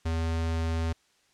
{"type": "tone", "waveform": "square", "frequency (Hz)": 81.9, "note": "E2", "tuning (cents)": -11, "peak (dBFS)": -27, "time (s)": [0.05, 0.93], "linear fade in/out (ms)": 10, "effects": ["white hiss -66 dBFS RMS until 1.33 s", "low-pass 7000 Hz 12 dB/octave"]}